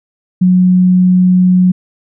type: tone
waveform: sine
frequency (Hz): 182.5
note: F#3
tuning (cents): -24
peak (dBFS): -5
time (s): 0.41-1.72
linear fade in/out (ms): 10
effects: none